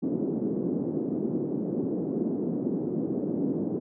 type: band-pass noise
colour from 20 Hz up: white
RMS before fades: -29 dBFS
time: 0.02-3.8 s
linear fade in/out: 20 ms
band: 180 to 350 Hz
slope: 24 dB/octave
effects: none

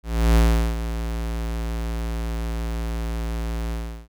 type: tone with ADSR envelope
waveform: square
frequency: 56.6 Hz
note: A1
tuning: 50 cents sharp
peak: -13 dBFS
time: 0.03-4.08 s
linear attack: 330 ms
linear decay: 390 ms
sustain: -12 dB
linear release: 360 ms
effects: none

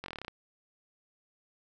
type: slowing click train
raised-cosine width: 0.3 ms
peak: -23 dBFS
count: 10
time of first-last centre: 0.04-0.281 s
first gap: 21 ms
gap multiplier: 1.06
effects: none

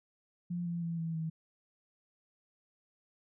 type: tone with pitch steps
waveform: sine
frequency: 174.61 / 171.02 / 167.5 / 164.05 / 160.67 Hz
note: F3 / F3 / E3 / E3 / E3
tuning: 0 / -36 / +28 / -8 / -44 cents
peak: -33 dBFS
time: 0.5-1.3 s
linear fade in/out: 10 ms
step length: 160 ms
effects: none

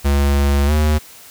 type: tone with pitch glide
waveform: square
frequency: 70.5 to 76 Hz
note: C#2 to D#2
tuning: +30 to -40 cents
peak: -13 dBFS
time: 0.04-0.99 s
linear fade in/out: 20 ms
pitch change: +130 cents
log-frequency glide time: 0.66-0.72 s
effects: white hiss -41 dBFS RMS until 1.3 s

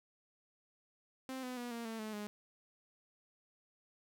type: tone with pitch steps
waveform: sawtooth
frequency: 261.6 / 251.8 / 242.4 / 233.3 / 224.6 / 216.2 / 208.1 Hz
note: C4 / B3 / B3 / A#3 / A3 / A3 / G#3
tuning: 0 / +34 / -32 / +2 / +36 / -30 / +4 cents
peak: -37 dBFS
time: 1.29-2.27 s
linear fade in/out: 0 ms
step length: 140 ms
effects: none

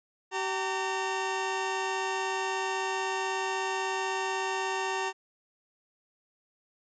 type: tone pair together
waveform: 20% pulse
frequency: 383.6 / 913.8 Hz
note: G4 / A#5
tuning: -37 / -35 cents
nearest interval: octave + minor third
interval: 1502 cents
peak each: -27 dBFS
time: 0.31-5.13 s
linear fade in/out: 50 ms
effects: resampled to 16000 Hz

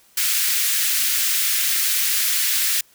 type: high-pass noise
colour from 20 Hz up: white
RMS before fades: -20 dBFS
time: 0.17-2.81 s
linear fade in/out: 5 ms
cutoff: 1600 Hz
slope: 24 dB/octave
effects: white hiss -55 dBFS RMS until 2.94 s

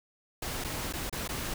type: noise with dropouts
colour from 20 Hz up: pink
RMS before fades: -35 dBFS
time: 0.42-1.54 s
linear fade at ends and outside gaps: 5 ms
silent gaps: 0.641-0.645 / 0.927-0.935 / 1.097-1.126 / 1.278-1.289 s
effects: none

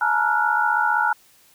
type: tone cluster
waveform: sine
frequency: 852 / 898 / 948 / 1380 / 1455 Hz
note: G#5 / A5 / A#5 / F6 / F#6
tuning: +44 / +35 / +29 / -21 / -29 cents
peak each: -23 / -27 / -25 / -23 / -22 dBFS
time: 0.01-1.13 s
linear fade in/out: 5 ms
effects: white hiss -55 dBFS RMS until 1.54 s

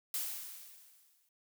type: noise with exponential decay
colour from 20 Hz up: blue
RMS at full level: -35 dBFS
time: 0.14-1.29 s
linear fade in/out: 2 ms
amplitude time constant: 250 ms
effects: none

